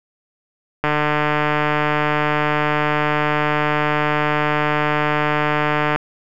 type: click train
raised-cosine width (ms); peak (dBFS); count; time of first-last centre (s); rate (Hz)
0.5; -3; 769; 0.84-5.96; 150
effects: none